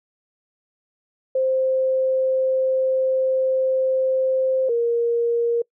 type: tone pair in turn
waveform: sine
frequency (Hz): 523.3 / 469.6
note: C5 / A#4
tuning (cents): 0 / +13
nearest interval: major second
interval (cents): 187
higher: first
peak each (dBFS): -17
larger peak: neither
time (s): 1.35-4.69 / 4.69-5.62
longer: first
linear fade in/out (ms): 5
effects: noise-tail reverb RT60 0.1 s tail -25 dB re dry